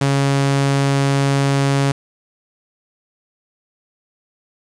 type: tone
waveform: sawtooth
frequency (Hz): 138.59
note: C#3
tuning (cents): 0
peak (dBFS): -10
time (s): 0.01-1.92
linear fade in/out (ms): 5
effects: resampled to 22050 Hz + 7-bit

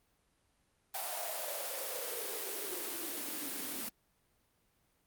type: noise with high-pass filter sweep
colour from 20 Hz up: white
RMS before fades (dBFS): -39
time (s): 0.94-3.89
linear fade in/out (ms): 5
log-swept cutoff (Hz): 740 to 240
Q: 6.1
effects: pink hiss -74 dBFS RMS until 5.06 s + Opus 32 kbps

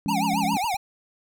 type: chord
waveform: sine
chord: Db major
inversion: first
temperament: just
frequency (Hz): 173.24 / 207.9 / 277.2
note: F3 / Ab3 / Db4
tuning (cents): -14 / +2 / 0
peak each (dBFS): -30 / -27 / -29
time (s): 0.06-0.57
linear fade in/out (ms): 0
type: tone with vibrato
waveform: square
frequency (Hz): 830.6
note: G#5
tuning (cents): 0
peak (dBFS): -24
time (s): 0.08-0.77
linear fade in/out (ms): 10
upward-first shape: triangle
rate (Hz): 7.3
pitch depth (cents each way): 290
type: click train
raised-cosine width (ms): 5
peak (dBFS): -33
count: 5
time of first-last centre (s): 0.34-0.744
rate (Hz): 9.91
effects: none

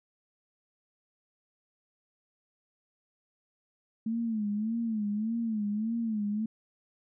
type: tone with vibrato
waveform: sine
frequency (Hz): 218.6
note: A3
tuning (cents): -11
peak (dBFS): -28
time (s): 4.06-6.46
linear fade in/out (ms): 5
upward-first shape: sine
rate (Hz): 1.7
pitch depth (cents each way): 110
effects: none

